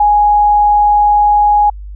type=tone; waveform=sine; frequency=830.6 Hz; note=G#5; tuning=in tune; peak=-6 dBFS; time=0-1.7 s; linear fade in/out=5 ms; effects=added 50 Hz sine -25 dBFS peak until 1.95 s